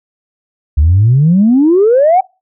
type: exponential sweep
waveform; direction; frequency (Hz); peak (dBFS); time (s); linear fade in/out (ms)
sine; up; 69.3 to 782; -4; 0.77-2.21; 10
effects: noise-tail reverb RT60 0.3 s tail -26 dB re dry + tanh soft clip ceiling -1 dBFS